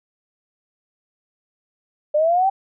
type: linear sweep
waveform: sine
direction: up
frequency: 587.3 to 790 Hz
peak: -14 dBFS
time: 2.14-2.5 s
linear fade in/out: 10 ms
effects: none